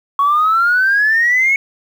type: exponential sweep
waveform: sine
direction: up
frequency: 1108.7 to 2217 Hz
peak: -9 dBFS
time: 0.19-1.56 s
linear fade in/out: 2 ms
effects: tanh soft clip ceiling -6 dBFS + 7-bit